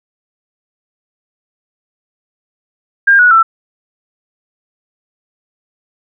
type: tone with pitch steps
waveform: sine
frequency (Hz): 1605 / 1463.3 / 1334.1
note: G6 / F#6 / E6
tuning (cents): +40 / -20 / +20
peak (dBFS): -4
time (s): 3.07-3.43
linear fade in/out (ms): 10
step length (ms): 120
effects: none